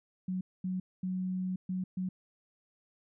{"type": "tone bursts at uneven times", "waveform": "sine", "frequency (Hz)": 185, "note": "F#3", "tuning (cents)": 0, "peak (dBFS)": -31, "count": 5, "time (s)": [[0.28, 0.41], [0.64, 0.8], [1.03, 1.56], [1.69, 1.84], [1.97, 2.09]], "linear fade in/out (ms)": 5, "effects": []}